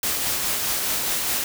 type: noise with tremolo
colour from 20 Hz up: white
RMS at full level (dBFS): -23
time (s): 0.03-1.44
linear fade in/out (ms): 2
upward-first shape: triangle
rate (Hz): 4.8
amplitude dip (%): 30
effects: none